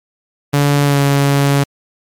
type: tone with pitch glide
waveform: sawtooth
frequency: 143.4 to 140.61 Hz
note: D3 to C#3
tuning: -41 to +25 cents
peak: -6 dBFS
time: 0.53-1.64 s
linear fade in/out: 10 ms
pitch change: -34 cents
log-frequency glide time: 0.84-0.99 s
effects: MP3 96 kbps